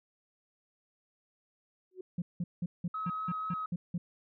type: tone with exponential growth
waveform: sine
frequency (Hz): 370.1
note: F#4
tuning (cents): 0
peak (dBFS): -36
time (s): 1.91-2.01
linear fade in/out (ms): 5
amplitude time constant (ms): 20
type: tone bursts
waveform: sine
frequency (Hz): 174.61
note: F3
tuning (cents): 0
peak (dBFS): -29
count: 9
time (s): 2.18-3.98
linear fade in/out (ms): 5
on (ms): 40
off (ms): 180
type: tone with vibrato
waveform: sine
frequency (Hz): 1277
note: D#6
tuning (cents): +45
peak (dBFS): -33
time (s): 2.94-3.66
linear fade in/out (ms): 5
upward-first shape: sine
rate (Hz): 4.1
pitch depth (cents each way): 10
effects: tanh soft clip ceiling -27 dBFS